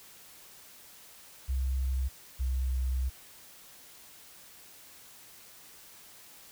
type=tone pair in turn; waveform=sine; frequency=65.41 / 64.32 Hz; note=C2 / C2; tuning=0 / -29 cents; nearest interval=unison; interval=29 cents; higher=first; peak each=-27 dBFS; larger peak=neither; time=1.48-2.09 / 2.39-3.1 s; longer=second; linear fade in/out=20 ms; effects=white hiss -53 dBFS RMS until 6.51 s